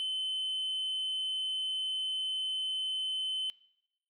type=tone; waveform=sine; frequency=3054 Hz; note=G7; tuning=46 cents flat; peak=-29 dBFS; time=0-3.5 s; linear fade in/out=0 ms; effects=noise-tail reverb RT60 0.8 s tail -22 dB re dry + tanh soft clip ceiling -30 dBFS